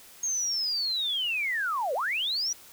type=linear two-way sweep; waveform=sine; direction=down then up; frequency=6540 to 479.1 to 5940 Hz; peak=-26 dBFS; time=0.23-2.53 s; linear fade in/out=5 ms; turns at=1.94 s; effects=white hiss -51 dBFS RMS until 2.72 s